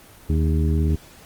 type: harmonic tone with a mistuned harmonic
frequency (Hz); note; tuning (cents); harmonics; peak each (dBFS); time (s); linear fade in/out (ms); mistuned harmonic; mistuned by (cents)
77.78; D#2; 0; 1 / 2 / 3 / 4 / 5; -18 / -24 / -28 / -30 / -32; 0.29-0.96; 10; 5; +74
effects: pink hiss -47 dBFS RMS until 1.25 s + Opus 24 kbps